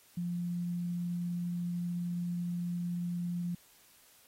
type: tone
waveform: sine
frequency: 174.61 Hz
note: F3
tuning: in tune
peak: -32 dBFS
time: 0.17-3.55 s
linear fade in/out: 5 ms
effects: white hiss -62 dBFS RMS until 4.27 s + AAC 48 kbps